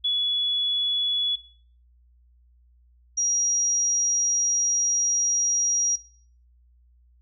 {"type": "tone pair in turn", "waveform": "sine", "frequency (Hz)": [3401, 5720], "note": ["G#7", "F8"], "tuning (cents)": [40, 41], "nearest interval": "major sixth", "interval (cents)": 901, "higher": "second", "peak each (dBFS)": -21, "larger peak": "neither", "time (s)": [[0.04, 1.36], [3.17, 5.96]], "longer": "second", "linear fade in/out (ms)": 10, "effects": ["noise-tail reverb RT60 0.5 s tail -19 dB re dry", "added 60 Hz sine -55 dBFS peak until 7.21 s"]}